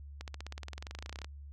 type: accelerating click train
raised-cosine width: 0.2 ms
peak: -25 dBFS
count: 24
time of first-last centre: 0.21-1.245 s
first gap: 68 ms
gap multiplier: 0.96
effects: added 71 Hz sine -45 dBFS peak until 1.52 s